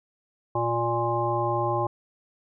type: harmonic tone with a mistuned harmonic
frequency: 117.8 Hz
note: A#2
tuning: 19 cents sharp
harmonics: 1 / 3 / 5 / 7 / 9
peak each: -30 / -29 / -30 / -28 / -29 dBFS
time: 0.55-1.87 s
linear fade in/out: 5 ms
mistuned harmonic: 9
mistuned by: -16 cents
effects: none